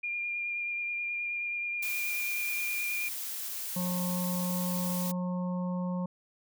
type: tone with vibrato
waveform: sine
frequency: 2406 Hz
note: D7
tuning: 41 cents sharp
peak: -31 dBFS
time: 0.03-3.09 s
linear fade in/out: 10 ms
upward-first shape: triangle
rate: 9.4 Hz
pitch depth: 18 cents each way
type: noise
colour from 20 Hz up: blue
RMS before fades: -37 dBFS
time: 1.82-5.12 s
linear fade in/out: 10 ms
type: harmonic tone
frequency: 180 Hz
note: F#3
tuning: 47 cents flat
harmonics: 1 / 3 / 5 / 6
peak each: -30 / -40 / -44 / -46 dBFS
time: 3.76-6.06 s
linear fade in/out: 5 ms
effects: none